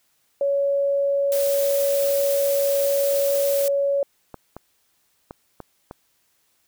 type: tone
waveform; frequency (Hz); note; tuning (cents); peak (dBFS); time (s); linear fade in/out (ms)
sine; 560; C#5; +18; -18; 0.41-4.03; 2
type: noise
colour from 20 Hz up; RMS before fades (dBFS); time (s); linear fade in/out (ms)
blue; -29; 1.32-3.68; 0
type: clicks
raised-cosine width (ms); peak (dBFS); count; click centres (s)
1; -21; 5; 4.343 / 4.566 / 5.309 / 5.603 / 5.911
effects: white hiss -66 dBFS RMS until 6.67 s